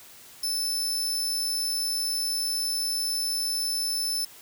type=tone; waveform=sawtooth; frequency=5274 Hz; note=E8; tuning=in tune; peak=-23 dBFS; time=0.43-4.25 s; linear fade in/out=5 ms; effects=white hiss -49 dBFS RMS until 4.41 s